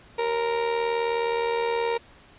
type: tone with amplitude modulation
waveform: 30% pulse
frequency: 466.2 Hz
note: A#4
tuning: in tune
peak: -18 dBFS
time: 0.18-1.98 s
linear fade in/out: 10 ms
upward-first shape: sine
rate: 79.1 Hz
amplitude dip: 55%
effects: pink hiss -52 dBFS RMS until 2.38 s + resampled to 8000 Hz